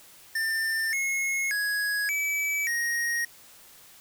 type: tone with pitch steps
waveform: square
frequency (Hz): 1793 / 2170 / 1666 / 2298 / 1874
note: A6 / C#7 / G#6 / D7 / A#6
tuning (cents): +32 / -37 / +5 / -38 / +9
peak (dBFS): -26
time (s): 0.35-3.25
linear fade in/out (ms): 5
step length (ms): 580
effects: white hiss -52 dBFS RMS until 4 s